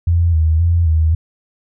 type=tone with vibrato; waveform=sine; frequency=82.3 Hz; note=E2; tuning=2 cents flat; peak=-10 dBFS; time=0.07-1.15 s; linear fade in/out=5 ms; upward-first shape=square; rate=1.9 Hz; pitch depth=58 cents each way; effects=none